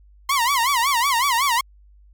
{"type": "tone with vibrato", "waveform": "sawtooth", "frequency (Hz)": 1026, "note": "C6", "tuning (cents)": -34, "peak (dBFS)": -13, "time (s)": [0.29, 1.61], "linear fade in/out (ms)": 5, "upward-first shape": "sine", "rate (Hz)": 5.4, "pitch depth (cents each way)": 200, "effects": ["added 50 Hz sine -47 dBFS peak until 2.13 s", "MP3 96 kbps"]}